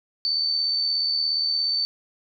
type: tone with amplitude modulation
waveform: sine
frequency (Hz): 4539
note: C#8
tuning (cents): +40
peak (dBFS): -19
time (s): 0.25-1.85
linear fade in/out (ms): 0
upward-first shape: sine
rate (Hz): 77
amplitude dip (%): 40
effects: none